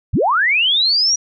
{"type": "linear sweep", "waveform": "sine", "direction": "up", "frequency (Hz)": [41.47, 5830], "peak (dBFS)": -12, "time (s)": [0.13, 1.16], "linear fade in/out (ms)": 10, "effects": []}